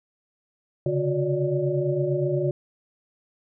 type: tone cluster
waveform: sine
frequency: 134.7 / 143.4 / 362.4 / 571 / 598 Hz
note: C#3 / D3 / F#4 / D5 / D5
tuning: -49 / -41 / -36 / -49 / +31 cents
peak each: -32 / -26 / -25 / -29 / -33 dBFS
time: 0.86-2.51 s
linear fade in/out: 2 ms
effects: none